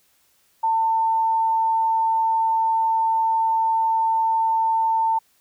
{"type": "tone", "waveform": "sine", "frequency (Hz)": 897, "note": "A5", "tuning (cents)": 33, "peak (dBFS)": -17, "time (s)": [0.63, 5.19], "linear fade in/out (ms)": 10, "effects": ["white hiss -62 dBFS RMS until 5.4 s"]}